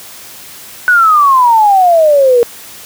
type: exponential sweep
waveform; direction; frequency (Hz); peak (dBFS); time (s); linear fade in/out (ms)
sine; down; 1499 to 466.2; -4; 0.88-2.43; 0
effects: white hiss -32 dBFS RMS until 2.85 s + high-pass 60 Hz 12 dB/octave